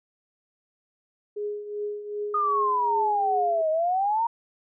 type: tone with tremolo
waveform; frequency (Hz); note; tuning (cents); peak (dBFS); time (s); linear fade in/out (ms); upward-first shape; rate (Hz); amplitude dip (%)
sine; 415.3; G#4; 0; -26; 1.36-3.62; 10; triangle; 2.6; 70
type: exponential two-way sweep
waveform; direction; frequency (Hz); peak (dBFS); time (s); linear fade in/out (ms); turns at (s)
sine; down then up; 1244.5 to 621 to 943; -21; 2.34-4.27; 5; 3.7
effects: none